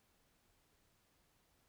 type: silence
effects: pink hiss -75 dBFS RMS until 1.68 s